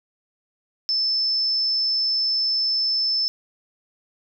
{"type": "tone", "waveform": "sine", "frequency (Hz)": 5270, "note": "E8", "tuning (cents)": -1, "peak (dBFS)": -19, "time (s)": [0.89, 3.28], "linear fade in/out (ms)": 0, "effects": ["10-bit"]}